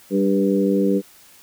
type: harmonic tone with a mistuned harmonic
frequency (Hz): 98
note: G2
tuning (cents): 0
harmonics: 2 / 3 / 4 / 5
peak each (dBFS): -19 / -21 / -22 / -23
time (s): 0.1-1.02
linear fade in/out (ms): 50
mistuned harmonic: 4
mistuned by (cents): +22
effects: white hiss -49 dBFS RMS until 1.42 s